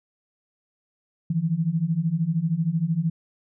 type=beating tone pair; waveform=sine; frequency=156.3 / 169.3 Hz; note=D#3 / E3; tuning=+8 / +46 cents; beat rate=13 Hz; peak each=-25 / -23 dBFS; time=1.3-3.1 s; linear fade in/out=5 ms; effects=none